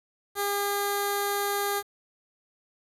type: tone with low-pass filter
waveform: 15% pulse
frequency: 404.2 Hz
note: G#4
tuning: 47 cents flat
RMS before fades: -28 dBFS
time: 0.35-1.83 s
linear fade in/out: 50 ms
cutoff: 12000 Hz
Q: 3.7
effects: 9-bit